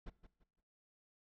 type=noise with echo; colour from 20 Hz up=brown; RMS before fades=-45 dBFS; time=0.06-0.1 s; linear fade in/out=10 ms; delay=170 ms; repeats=3; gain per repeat=-11 dB; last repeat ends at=0.61 s; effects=noise-tail reverb RT60 0.7 s tail -20 dB re dry + low-pass 4000 Hz 12 dB/octave

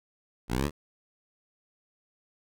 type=linear sweep; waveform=10% pulse; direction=up; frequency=55 to 77.78 Hz; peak=-18 dBFS; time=0.48-0.71 s; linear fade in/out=50 ms; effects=none

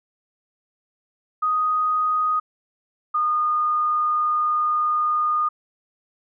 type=tone pair in turn; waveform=sine; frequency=1246 / 1223.9 Hz; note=D#6 / D#6; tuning=+2 / -29 cents; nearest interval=unison; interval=31 cents; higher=first; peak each=-18 dBFS; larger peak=neither; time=1.42-2.4 / 3.14-5.49 s; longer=second; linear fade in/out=10 ms; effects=none

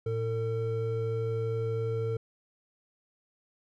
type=tone pair together; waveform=triangle; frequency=112.89 / 452.1 Hz; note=A2 / A4; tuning=+45 / +47 cents; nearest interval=2 octaves; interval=2402 cents; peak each=-29 / -29 dBFS; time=0.06-2.17 s; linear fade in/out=5 ms; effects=none

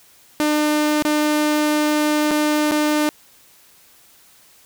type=tone with dropouts; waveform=sawtooth; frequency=301 Hz; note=D4; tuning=43 cents sharp; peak=-12 dBFS; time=0.4-3.09 s; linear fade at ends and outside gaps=0 ms; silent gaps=1.023-1.05 / 2.309-2.314 / 2.711-2.718 s; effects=white hiss -51 dBFS RMS until 4.65 s

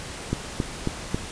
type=click train; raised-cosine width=3 ms; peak=-10 dBFS; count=4; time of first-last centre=0.33-1.145 s; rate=3.68 Hz; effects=pink hiss -36 dBFS RMS until 1.31 s + resampled to 22050 Hz

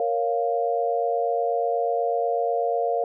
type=chord; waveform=sine; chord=Bb minor; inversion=none; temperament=equal; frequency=466.2 / 554.4 / 698.5 Hz; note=Bb4 / Db5 / F5; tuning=0 / 0 / 0 cents; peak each=-25 / -28 / -24 dBFS; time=0-3.04 s; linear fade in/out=2 ms; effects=none

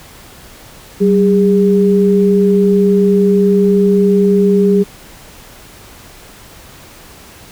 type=tone pair together; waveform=sine; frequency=191.68 / 406.4 Hz; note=G3 / G#4; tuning=-39 / -38 cents; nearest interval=octave + minor second; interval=1301 cents; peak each=-10 dBFS; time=1-4.84 s; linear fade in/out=20 ms; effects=pink hiss -38 dBFS RMS until 7.51 s

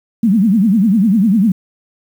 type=tone with vibrato; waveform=sine; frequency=207.7 Hz; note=G#3; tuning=in tune; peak=-8 dBFS; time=0.23-1.52 s; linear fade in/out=5 ms; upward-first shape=triangle; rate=10 Hz; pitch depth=270 cents each way; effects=7-bit

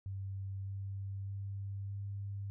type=tone with pitch steps; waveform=sine; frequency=97.2 / 98.05 / 98.9 / 99.76 Hz; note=G2 / G2 / G2 / G2; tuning=-14 / +1 / +16 / +31 cents; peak=-38 dBFS; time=0.06-2.5 s; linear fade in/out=0 ms; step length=610 ms; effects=none

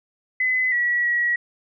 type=tone with pitch steps; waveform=sine; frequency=2022 / 1931 / 1918 Hz; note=B6 / B6 / A#6; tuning=+40 / -39 / +49 cents; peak=-18 dBFS; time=0.4-1.36 s; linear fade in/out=5 ms; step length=320 ms; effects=none

